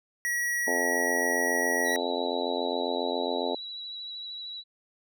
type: tone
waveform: square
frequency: 1919 Hz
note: A#6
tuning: 50 cents sharp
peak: -27 dBFS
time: 0.25-1.96 s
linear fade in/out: 0 ms
type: harmonic tone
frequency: 87.31 Hz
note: F2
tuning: in tune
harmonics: 3 / 4 / 5 / 6 / 7 / 8 / 9 / 10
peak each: -35 / -36 / -33 / -36 / -34 / -36 / -39 / -37 dBFS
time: 0.67-3.55 s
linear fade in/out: 5 ms
type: tone with vibrato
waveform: sine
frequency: 3913 Hz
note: B7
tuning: 17 cents flat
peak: -36 dBFS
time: 1.84-4.64 s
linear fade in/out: 50 ms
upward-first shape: triangle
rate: 13 Hz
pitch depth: 26 cents each way
effects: none